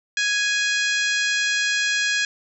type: harmonic tone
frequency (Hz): 830.6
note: G#5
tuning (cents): 0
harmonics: 2 / 3 / 4 / 5 / 6 / 7 / 8 / 9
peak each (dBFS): -22 / -26 / -28 / -30 / -32 / -33 / -34 / -35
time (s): 0.17-2.25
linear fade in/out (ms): 2
effects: none